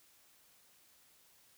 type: silence
effects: white hiss -66 dBFS RMS until 1.57 s